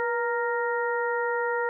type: harmonic tone with a mistuned harmonic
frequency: 466.2 Hz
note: A#4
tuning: in tune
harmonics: 1 / 2 / 3 / 4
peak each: -27 / -30 / -32 / -33 dBFS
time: 0-1.69 s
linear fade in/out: 0 ms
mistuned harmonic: 1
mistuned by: +55 cents
effects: none